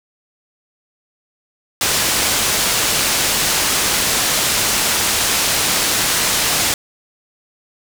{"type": "low-pass noise", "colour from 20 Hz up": "white", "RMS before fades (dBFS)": -17, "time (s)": [1.81, 6.74], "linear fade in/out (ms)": 2, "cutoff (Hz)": 9100, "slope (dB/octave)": 12, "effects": []}